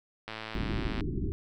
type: click train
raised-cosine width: 0.3 ms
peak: -22 dBFS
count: 81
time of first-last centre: 0.28-1.007 s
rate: 110 Hz
type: low-pass noise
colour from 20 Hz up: pink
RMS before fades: -32 dBFS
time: 0.55-1.32 s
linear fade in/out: 0 ms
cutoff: 400 Hz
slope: 96 dB/octave
effects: none